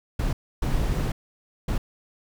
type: noise bursts at uneven times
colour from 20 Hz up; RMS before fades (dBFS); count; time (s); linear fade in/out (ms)
brown; -24; 3; 0.19-0.33 / 0.62-1.12 / 1.68-1.78; 5
effects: none